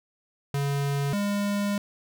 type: tone pair in turn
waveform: square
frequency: 141 / 203.1 Hz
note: C#3 / G#3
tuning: +30 / -38 cents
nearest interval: tritone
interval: 632 cents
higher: second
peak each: -25 dBFS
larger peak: neither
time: 0.54-1.13 / 1.13-1.78 s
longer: second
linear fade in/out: 2 ms
effects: none